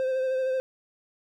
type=tone with vibrato; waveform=triangle; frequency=521 Hz; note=C5; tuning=7 cents flat; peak=-22 dBFS; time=0-0.6 s; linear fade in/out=0 ms; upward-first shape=sine; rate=13 Hz; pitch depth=23 cents each way; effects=none